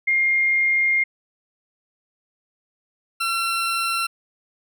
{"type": "tone pair in turn", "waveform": ["sine", "20% pulse"], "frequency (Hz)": [2122, 1355.4], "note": ["C7", "E6"], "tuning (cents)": [24, 48], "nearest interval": "minor sixth", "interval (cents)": 776, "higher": "first", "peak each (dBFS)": -16, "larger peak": "neither", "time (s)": [[0.07, 1.04], [3.2, 4.07]], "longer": "first", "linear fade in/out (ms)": 10, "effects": []}